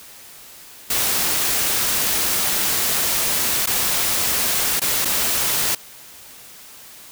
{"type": "noise with dropouts", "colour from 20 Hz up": "white", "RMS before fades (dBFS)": -20, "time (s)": [0.9, 5.75], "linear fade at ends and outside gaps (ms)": 5, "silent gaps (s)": [[3.66, 3.671], [4.797, 4.816], [5.049, 5.053]], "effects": ["white hiss -42 dBFS RMS until 7.11 s"]}